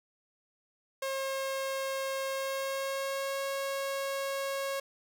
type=tone with pitch glide; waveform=sawtooth; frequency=538 to 548 Hz; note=C5 to C#5; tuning=+48 to -20 cents; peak=-28 dBFS; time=1.02-4.8 s; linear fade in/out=5 ms; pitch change=+32 cents; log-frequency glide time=2.29-3.43 s; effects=none